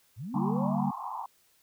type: linear sweep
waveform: sine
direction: up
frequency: 86 to 879 Hz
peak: -35 dBFS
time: 0.16-0.95 s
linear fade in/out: 50 ms
type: chord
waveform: sine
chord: G minor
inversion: second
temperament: equal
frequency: 146.83 / 196 / 233.1 Hz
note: D3 / G3 / Bb3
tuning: 0 / 0 / 0 cents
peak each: -33 / -29 / -31 dBFS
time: 0.34-0.91 s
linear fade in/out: 10 ms
type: band-pass noise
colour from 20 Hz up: white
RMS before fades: -37 dBFS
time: 0.34-1.26 s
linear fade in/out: 5 ms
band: 760 to 1100 Hz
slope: 96 dB/octave
effects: white hiss -66 dBFS RMS until 1.62 s

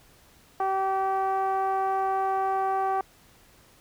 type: tone with low-pass filter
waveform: 10% pulse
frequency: 385.2 Hz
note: G4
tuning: 30 cents flat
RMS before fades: -26 dBFS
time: 0.6-3.01 s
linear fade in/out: 2 ms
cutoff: 900 Hz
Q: 3.6
effects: pink hiss -57 dBFS RMS until 3.8 s

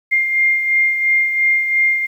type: beating tone pair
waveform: sine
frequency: 2112 / 2114.9 Hz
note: C7 / C7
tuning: +16 / +18 cents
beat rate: 2.9 Hz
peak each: -13 / -22 dBFS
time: 0.11-2.07 s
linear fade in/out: 20 ms
effects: 8-bit

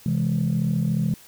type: chord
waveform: sine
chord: C augmented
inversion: none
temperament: equal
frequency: 130.81 / 164.81 / 207.7 Hz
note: C3 / E3 / G#3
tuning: 0 / 0 / 0 cents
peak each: -24 / -22 / -24 dBFS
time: 0.06-1.14 s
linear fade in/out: 2 ms
effects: tanh soft clip ceiling -14 dBFS + white hiss -49 dBFS RMS until 1.27 s

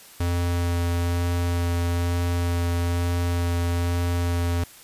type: tone with vibrato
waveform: square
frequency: 86.7 Hz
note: F2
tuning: 12 cents flat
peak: -22 dBFS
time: 0.2-4.64 s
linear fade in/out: 5 ms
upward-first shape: sine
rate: 1.1 Hz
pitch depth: 8 cents each way
effects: white hiss -47 dBFS RMS until 4.83 s + resampled to 32000 Hz

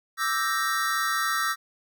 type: chord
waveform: square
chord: E half-diminished seventh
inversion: third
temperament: equal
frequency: 1174.7 / 1318.5 / 1568 / 1864.7 Hz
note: D6 / E6 / G6 / Bb6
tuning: 0 / 0 / 0 / 0 cents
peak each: -33 / -28 / -32 / -30 dBFS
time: 0.17-1.56 s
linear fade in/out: 50 ms
effects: none

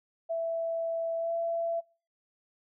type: tone with pitch glide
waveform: sine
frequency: 662 to 670.9 Hz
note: E5 to E5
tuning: +7 to +30 cents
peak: -28 dBFS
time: 0.29-1.81 s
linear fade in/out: 20 ms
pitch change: +23 cents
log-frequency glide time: 1.18-1.32 s
effects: noise-tail reverb RT60 0.4 s tail -26 dB re dry

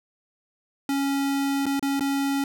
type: tone with dropouts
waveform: square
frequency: 277.2 Hz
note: C#4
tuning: in tune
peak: -23 dBFS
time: 0.89-2.44 s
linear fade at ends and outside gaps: 2 ms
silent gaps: 1.657-1.664 / 1.795-1.826 / 1.996-2.007 s
effects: none

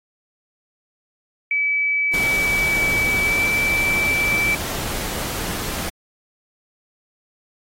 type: tone with pitch glide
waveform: sine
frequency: 2294 to 2321 Hz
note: D7 to D7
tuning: -41 to -21 cents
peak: -17 dBFS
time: 1.51-4.55 s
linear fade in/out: 2 ms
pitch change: +20 cents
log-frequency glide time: 3.18-3.41 s
type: noise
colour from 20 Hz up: pink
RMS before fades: -27 dBFS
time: 2.13-5.9 s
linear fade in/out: 10 ms
effects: AAC 48 kbps

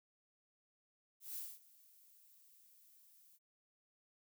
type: noise with ADSR envelope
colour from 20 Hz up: violet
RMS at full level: -44 dBFS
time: 1.2-3.39 s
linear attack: 160 ms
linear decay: 230 ms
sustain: -22 dB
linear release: 41 ms
effects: none

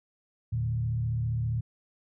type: tone with frequency modulation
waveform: sine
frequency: 115.2 Hz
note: A#2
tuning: 20 cents flat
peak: -26 dBFS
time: 0.52-1.61 s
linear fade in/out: 10 ms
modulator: 35 Hz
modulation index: 0.7
effects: none

